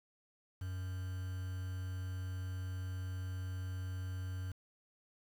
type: tone with quantisation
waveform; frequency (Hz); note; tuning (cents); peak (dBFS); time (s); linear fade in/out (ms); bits
triangle; 92.5; F#2; 0; -36; 0.61-4.52; 5; 9
effects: none